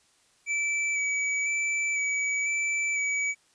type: tone with vibrato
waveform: square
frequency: 2300 Hz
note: D7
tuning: 37 cents flat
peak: -26 dBFS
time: 0.46-3.35 s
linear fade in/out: 50 ms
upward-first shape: square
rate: 1 Hz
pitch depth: 15 cents each way
effects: white hiss -64 dBFS RMS until 3.54 s + resampled to 22050 Hz